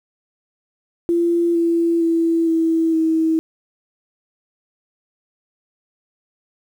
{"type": "tone with pitch steps", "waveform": "sine", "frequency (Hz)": [341.5, 336.4, 331.4, 326.5, 321.6], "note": ["F4", "E4", "E4", "E4", "E4"], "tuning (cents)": [-39, 35, 9, -17, -43], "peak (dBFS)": -14, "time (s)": [1.09, 3.39], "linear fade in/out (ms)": 0, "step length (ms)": 460, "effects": ["8-bit"]}